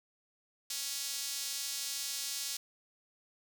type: tone with high-pass filter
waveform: sawtooth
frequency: 277.9 Hz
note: C#4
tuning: 4 cents sharp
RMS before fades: -38 dBFS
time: 0.7-2.57 s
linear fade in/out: 5 ms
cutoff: 5000 Hz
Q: 1.2
effects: none